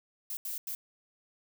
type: noise bursts at uneven times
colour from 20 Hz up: violet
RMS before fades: -37 dBFS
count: 3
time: 0.3-0.37 / 0.45-0.58 / 0.67-0.75 s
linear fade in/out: 2 ms
effects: none